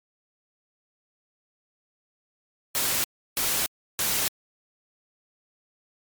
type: noise bursts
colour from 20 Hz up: white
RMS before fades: -25 dBFS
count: 3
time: 2.75-4.28 s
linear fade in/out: 0 ms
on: 290 ms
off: 330 ms
effects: MP3 96 kbps